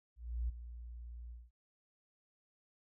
sine tone with ADSR envelope, 59 Hz, A#1, 22 cents sharp, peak -32 dBFS, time 0.16-1.51 s, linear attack 330 ms, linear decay 13 ms, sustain -13 dB, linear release 200 ms, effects none

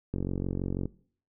click train, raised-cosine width 3 ms, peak -18 dBFS, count 34, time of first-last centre 0.14-0.856 s, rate 46.1 Hz, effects noise-tail reverb RT60 0.5 s tail -20 dB re dry

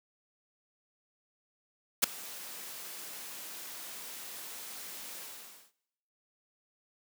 white noise with ADSR envelope, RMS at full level -21 dBFS, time 2.02-5.72 s, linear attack 18 ms, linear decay 6 ms, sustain -23 dB, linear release 530 ms, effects noise-tail reverb RT60 0.9 s tail -22 dB re dry + high-pass 200 Hz 12 dB/octave

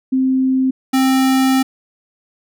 sine / square tone pair in turn, 261.6 / 263.6 Hz, C4 / C4, 0 / +13 cents, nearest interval unison, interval 13 cents, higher second, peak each -12 dBFS, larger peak neither, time 0.12-0.71 / 0.93-1.63 s, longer second, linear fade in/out 10 ms, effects none

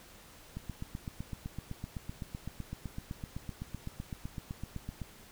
click train, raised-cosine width 5 ms, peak -26 dBFS, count 36, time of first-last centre 0.57-5.017 s, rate 7.87 Hz, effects pink hiss -55 dBFS RMS until 5.31 s

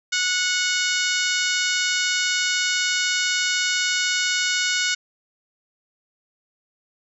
harmonic tone, 734 Hz, F#5, 14 cents flat, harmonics 2 / 3 / 4 / 5 / 6 / 7 / 8 / 9 / 10, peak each -25 / -27 / -28 / -29 / -30 / -30 / -31 / -32 / -32 dBFS, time 0.12-4.95 s, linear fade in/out 10 ms, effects none

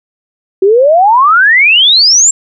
sine exponential sweep, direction up, 370 to 7620 Hz, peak -3 dBFS, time 0.62-2.31 s, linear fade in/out 5 ms, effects none

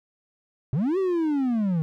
triangle linear two-way sweep, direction up then down, 116.54 to 392 to 152.9 Hz, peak -19 dBFS, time 0.73-1.82 s, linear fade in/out 0 ms, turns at 0.98 s, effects none

